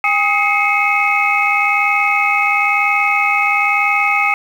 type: tone cluster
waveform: sine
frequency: 810 / 1259 / 2136 / 2217 / 2559 Hz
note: G#5 / D#6 / C7 / C#7 / D#7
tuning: -43 / +20 / +35 / 0 / +48 cents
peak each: -18 dBFS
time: 0.04-4.34 s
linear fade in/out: 2 ms
effects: tanh soft clip ceiling -1 dBFS + 7-bit